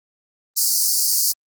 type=high-pass noise; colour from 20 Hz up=pink; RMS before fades=-18 dBFS; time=0.56-1.33 s; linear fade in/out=20 ms; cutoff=4500 Hz; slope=96 dB/octave; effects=Opus 24 kbps